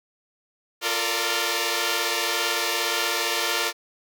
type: chord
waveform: 5% pulse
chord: Bb major seventh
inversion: second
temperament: equal with one note detuned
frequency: 349.2 / 448.7 / 466.2 / 587.3 Hz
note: F4 / A4 / Bb4 / D5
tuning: 0 / +34 / 0 / 0 cents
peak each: -17 dBFS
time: 0.81-3.73 s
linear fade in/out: 50 ms
effects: none